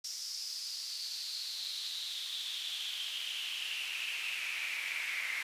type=noise with high-pass filter sweep; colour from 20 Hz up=brown; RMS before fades=-39 dBFS; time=0.04-5.43 s; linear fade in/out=5 ms; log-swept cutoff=5400 to 2100 Hz; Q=6.7; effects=resampled to 32000 Hz